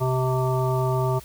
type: harmonic tone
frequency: 129.2 Hz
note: C3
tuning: 21 cents flat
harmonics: 1 / 3 / 5 / 7 / 9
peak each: -22 / -27 / -29 / -30 / -32 dBFS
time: 0-1.2 s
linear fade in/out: 20 ms
effects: added 60 Hz sine -47 dBFS peak until 1.24 s + white hiss -47 dBFS RMS until 1.24 s